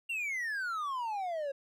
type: exponential sweep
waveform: triangle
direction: down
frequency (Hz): 2808 to 540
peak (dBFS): -31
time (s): 0.09-1.52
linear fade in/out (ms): 10
effects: none